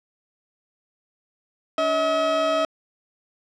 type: tone pair together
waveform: 30% pulse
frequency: 287.1 / 639.9 Hz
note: D4 / D#5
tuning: -39 / +48 cents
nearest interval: octave + major second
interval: 1387 cents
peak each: -27 / -17 dBFS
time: 1.78-2.65 s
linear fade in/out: 2 ms
effects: low-pass 4000 Hz 12 dB/octave